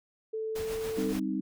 sine tone with pitch glide, 440 to 444.1 Hz, A4 to A4, 0 to +16 cents, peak -31 dBFS, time 0.33-1.13 s, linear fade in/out 10 ms, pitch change +16 cents, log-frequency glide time 0.49-0.77 s
pink noise with tremolo, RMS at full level -40 dBFS, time 0.55-1.2 s, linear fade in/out 10 ms, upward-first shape triangle, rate 7.1 Hz, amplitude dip 50%
sine chord, C minor, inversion second, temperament equal, 196 / 261.6 / 311.1 Hz, G3 / C4 / Eb4, 0 / 0 / 0 cents, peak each -33 dBFS, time 0.97-1.41 s, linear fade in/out 10 ms
effects none

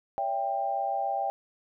sine tone cluster, 566 / 663 / 790 Hz, C#5 / E5 / G5, +36 / +10 / +13 cents, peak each -36 / -33 / -28 dBFS, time 0.18-1.3 s, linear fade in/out 0 ms, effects none

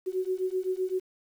sine beating tone pair, 368.5 / 376.3 Hz, F#4 / F#4, -7 / +29 cents, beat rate 7.8 Hz, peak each -30 dBFS, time 0.06-1 s, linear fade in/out 20 ms, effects 9-bit

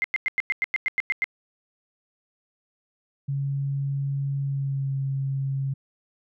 sine tone bursts, 2093 Hz, C7, in tune, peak -20 dBFS, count 11, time 0.02-1.242 s, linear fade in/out 0 ms, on 22 ms, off 98 ms
sine tone with pitch glide, 138.9 to 136.12 Hz, C#3 to C#3, +4 to -31 cents, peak -24 dBFS, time 3.28-5.74 s, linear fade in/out 10 ms, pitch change -35 cents, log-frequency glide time 4.41-4.94 s
effects none

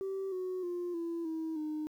sine tone with pitch steps, 386.3 / 368.9 / 352.2 / 336.3 / 321.1 / 306.6 Hz, G4 / F#4 / F4 / E4 / E4 / D#4, -25 / -5 / +15 / +35 / -45 / -25 cents, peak -32 dBFS, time 0.01-1.87 s, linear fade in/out 0 ms, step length 310 ms, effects tanh soft clip ceiling -32 dBFS + 11-bit

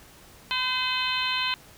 harmonic tone with a mistuned harmonic, 512 Hz, C5, 38 cents flat, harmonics 2 / 3 / 4 / 5 / 6 / 7 / 8, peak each -31 / -34 / -36 / -30 / -30 / -34 / -33 dBFS, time 0.51-1.54 s, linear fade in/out 0 ms, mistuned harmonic 2, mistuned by -17 cents, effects pink hiss -51 dBFS RMS until 1.77 s

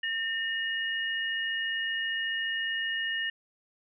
sine tone pair together, 1813.7 / 2879 Hz, A#6 / F#7, -48 / -48 cents, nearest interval minor sixth, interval 800 cents, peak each -30 / -33 dBFS, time 0.03-3.3 s, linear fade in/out 5 ms, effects none

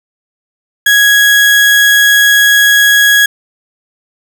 35% pulse tone, 1661.2 Hz, G#6, in tune, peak -3 dBFS, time 0.86-3.26 s, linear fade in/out 5 ms, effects none

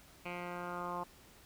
10% pulse tone with low-pass filter sweep, 176.3 Hz, F3, 17 cents sharp, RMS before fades -41 dBFS, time 0.25-1.04 s, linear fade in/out 10 ms, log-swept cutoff 2400 to 1000 Hz, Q 4.1, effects pink hiss -60 dBFS RMS until 1.45 s

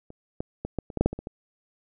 clicks, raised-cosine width 2 ms, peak -30 / -16 / -17 / -14 / -25 / -14 / -7 / -7 / -19 / -22 / -21 dBFS, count 11, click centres 0.104 / 0.405 / 0.65 / 0.787 / 0.902 / 0.973 / 1.01 / 1.06 / 1.13 / 1.19 / 1.271 s, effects none

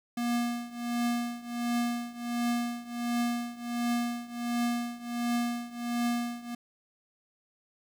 square tone with tremolo, 238.7 Hz, A#3, 41 cents sharp, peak -26 dBFS, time 0.17-6.55 s, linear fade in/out 5 ms, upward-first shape triangle, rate 1.4 Hz, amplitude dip 90%, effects 10-bit

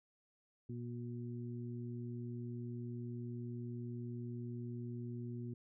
harmonic tone, 120 Hz, B2, 49 cents flat, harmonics 1 / 2 / 3, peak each -43 / -46 / -51 dBFS, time 0.69-5.54 s, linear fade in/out 5 ms, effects none

